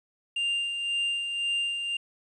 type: tone with tremolo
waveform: triangle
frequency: 2794 Hz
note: F7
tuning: in tune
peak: -23 dBFS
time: 0.36-1.97 s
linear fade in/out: 5 ms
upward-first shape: sine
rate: 1.9 Hz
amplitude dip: 45%
effects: resampled to 24000 Hz + 10-bit